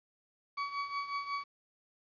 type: tone with tremolo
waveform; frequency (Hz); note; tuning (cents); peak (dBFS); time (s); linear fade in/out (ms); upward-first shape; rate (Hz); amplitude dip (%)
35% pulse; 1133; C#6; +37; -30; 0.57-1.44; 10; triangle; 5.5; 75
effects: resampled to 11025 Hz + 10-bit